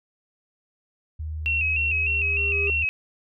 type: tone with pitch glide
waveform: sine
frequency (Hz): 77.8 to 77.17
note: D#2 to D#2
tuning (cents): 0 to -14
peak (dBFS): -28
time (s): 1.19-2.85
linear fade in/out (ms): 10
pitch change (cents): -14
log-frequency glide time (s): 1.98-2.32
type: tone with exponential growth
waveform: triangle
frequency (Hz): 402.1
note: G4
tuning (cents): +44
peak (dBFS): -25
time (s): 1.41-2.7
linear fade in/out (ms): 1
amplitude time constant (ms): 280
type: tone with vibrato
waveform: sine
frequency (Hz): 2637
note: E7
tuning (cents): 0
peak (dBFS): -21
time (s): 1.46-2.89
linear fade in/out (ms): 0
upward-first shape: square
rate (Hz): 3.3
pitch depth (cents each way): 55
effects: none